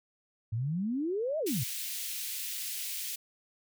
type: exponential two-way sweep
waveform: sine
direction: up then down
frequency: 104.5 to 657 to 104.5 Hz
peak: -29 dBFS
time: 0.52-1.64 s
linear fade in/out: 10 ms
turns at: 1.39 s
type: high-pass noise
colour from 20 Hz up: white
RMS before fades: -37 dBFS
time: 1.46-3.16 s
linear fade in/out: 10 ms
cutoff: 2200 Hz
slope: 24 dB/octave
effects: none